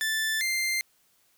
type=tone pair in turn; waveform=sawtooth; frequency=1760 / 2093 Hz; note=A6 / C7; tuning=0 / 0 cents; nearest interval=minor third; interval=300 cents; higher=second; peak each=-22 dBFS; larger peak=neither; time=0.01-0.41 / 0.41-0.81 s; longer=neither; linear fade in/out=0 ms; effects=white hiss -66 dBFS RMS until 1.37 s